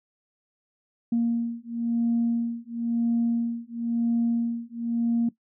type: beating tone pair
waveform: sine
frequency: 233.1 / 234.08 Hz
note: A#3 / A#3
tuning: 0 / +7 cents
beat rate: 0.98 Hz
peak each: -25 / -25 dBFS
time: 1.12-5.29 s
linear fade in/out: 5 ms
effects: noise-tail reverb RT60 0.1 s tail -17 dB re dry + tanh soft clip ceiling -16 dBFS